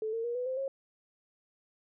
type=tone with pitch steps; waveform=sine; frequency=436.2 / 455.5 / 475.7 / 496.7 / 518.7 / 541.7 Hz; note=A4 / A#4 / A#4 / B4 / C5 / C#5; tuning=-15 / -40 / +35 / +10 / -15 / -40 cents; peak=-31 dBFS; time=0.02-0.68 s; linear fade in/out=2 ms; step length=110 ms; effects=none